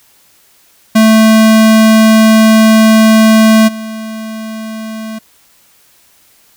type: tone with level steps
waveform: square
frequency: 220 Hz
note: A3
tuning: in tune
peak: -4 / -21 dBFS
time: 0.95-5.19 s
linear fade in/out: 10 ms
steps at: 3.67 s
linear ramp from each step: 20 ms
effects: white hiss -48 dBFS RMS until 6.56 s